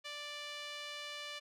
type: tone with band-pass filter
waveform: sawtooth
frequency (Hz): 587.3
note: D5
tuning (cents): 0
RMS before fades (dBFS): -45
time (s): 0.04-1.4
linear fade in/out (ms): 20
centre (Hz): 3200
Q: 1.4
effects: none